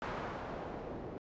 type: noise with low-pass filter sweep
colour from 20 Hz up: white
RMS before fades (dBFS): -42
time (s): 0.02-1.18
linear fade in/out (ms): 0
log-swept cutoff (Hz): 1200 to 440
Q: 0.94
effects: resampled to 16000 Hz